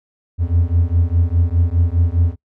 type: beating tone pair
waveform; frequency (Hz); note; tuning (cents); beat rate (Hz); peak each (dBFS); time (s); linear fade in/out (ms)
triangle; 83.1 / 88; E2 / F2; +15 / +14; 4.9; -14; 0.38-2.36; 50
effects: noise-tail reverb RT60 0.1 s tail -22 dB re dry